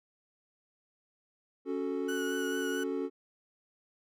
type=chord; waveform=triangle; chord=F# minor; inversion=second; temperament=equal; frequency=277.2 / 370 / 440 Hz; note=C#4 / F#4 / A4; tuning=0 / 0 / 0 cents; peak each=-33 / -34 / -34 dBFS; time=1.65-3.1 s; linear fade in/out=50 ms
type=tone with vibrato; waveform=35% pulse; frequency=1474 Hz; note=F#6; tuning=7 cents flat; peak=-35 dBFS; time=2.08-2.84 s; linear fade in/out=10 ms; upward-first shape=triangle; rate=4.5 Hz; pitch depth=25 cents each way
effects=none